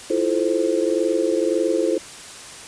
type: chord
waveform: sine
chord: F major seventh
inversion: third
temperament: just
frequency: 327.4 / 349.2 / 436.5 / 523.8 Hz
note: E4 / F4 / A4 / C5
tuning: -12 / 0 / -14 / +2 cents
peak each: -23 dBFS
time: 0.1-1.98 s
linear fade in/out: 5 ms
effects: white hiss -38 dBFS RMS until 2.67 s + resampled to 22050 Hz